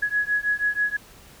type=beating tone pair; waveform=sine; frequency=1675 / 1681.2 Hz; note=G#6 / G#6; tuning=+14 / +21 cents; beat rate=6.2 Hz; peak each=-24 dBFS; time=0.02-0.97 s; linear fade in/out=10 ms; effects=pink hiss -49 dBFS RMS until 1.4 s